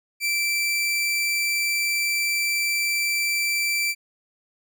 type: tone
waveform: sawtooth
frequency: 2337 Hz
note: D7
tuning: 9 cents flat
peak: -18 dBFS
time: 0.2-3.95 s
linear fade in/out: 50 ms
effects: none

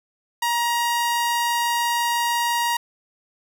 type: tone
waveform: sawtooth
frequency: 946 Hz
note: A#5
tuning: 25 cents sharp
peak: -16 dBFS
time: 0.42-2.77 s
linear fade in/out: 5 ms
effects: none

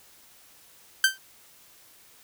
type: tone with exponential decay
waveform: sawtooth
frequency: 1556 Hz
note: G6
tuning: 13 cents flat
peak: -10 dBFS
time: 1.04-1.18 s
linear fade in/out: 2 ms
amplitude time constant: 30 ms
effects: white hiss -55 dBFS RMS until 2.23 s

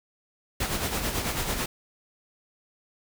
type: noise with tremolo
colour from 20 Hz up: pink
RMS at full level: -27 dBFS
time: 0.6-1.66 s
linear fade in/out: 5 ms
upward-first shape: sine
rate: 9.1 Hz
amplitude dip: 50%
effects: none

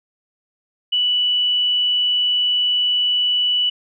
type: tone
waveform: sine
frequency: 2960 Hz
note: F#7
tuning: in tune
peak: -15 dBFS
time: 0.92-3.7 s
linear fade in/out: 10 ms
effects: none

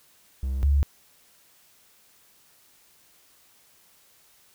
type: tone pair in turn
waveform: triangle / sine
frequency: 66.1 / 70.78 Hz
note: C2 / C#2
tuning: +18 / +37 cents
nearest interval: minor second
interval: 119 cents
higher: second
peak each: -23 / -17 dBFS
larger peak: second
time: 0.43-0.63 / 0.63-0.83 s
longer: neither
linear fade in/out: 0 ms
effects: white hiss -59 dBFS RMS until 4.54 s

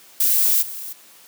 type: noise with level steps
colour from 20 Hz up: violet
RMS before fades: -17 / -32 dBFS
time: 0.2-0.93 s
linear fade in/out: 5 ms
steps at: 0.61 s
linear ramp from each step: 20 ms
effects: white hiss -48 dBFS RMS until 1.27 s + high-pass 200 Hz 12 dB/octave

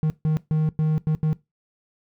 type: tone bursts at uneven times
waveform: triangle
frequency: 155.56 Hz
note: D#3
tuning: in tune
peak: -16 dBFS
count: 6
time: 0.03-0.1 / 0.25-0.37 / 0.51-0.69 / 0.79-0.98 / 1.07-1.15 / 1.23-1.33 s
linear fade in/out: 0 ms
effects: noise-tail reverb RT60 0.2 s tail -19 dB re dry

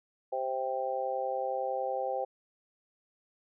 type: harmonic tone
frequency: 130.81 Hz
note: C3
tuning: in tune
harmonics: 3 / 4 / 5 / 6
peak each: -41 / -33 / -39 / -34 dBFS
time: 0.32-2.25 s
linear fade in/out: 10 ms
effects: none

